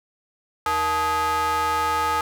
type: ring-modulated tone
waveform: square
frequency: 196 Hz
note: G3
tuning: in tune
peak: -18 dBFS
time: 0.66-2.21 s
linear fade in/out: 2 ms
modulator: 1060 Hz
effects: none